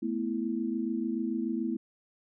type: chord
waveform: sine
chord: A suspended second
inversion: none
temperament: equal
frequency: 220 / 246.9 / 329.6 Hz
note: A3 / B3 / E4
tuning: 0 / 0 / 0 cents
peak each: -33 dBFS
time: 0.02-1.77 s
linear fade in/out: 10 ms
effects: none